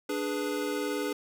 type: chord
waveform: square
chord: G# diminished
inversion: second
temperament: equal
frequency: 293.7 / 415.3 / 493.9 Hz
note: D4 / G#4 / B4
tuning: 0 / 0 / 0 cents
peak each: -34 / -34 / -36 dBFS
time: 0.09-1.13 s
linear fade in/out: 5 ms
effects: none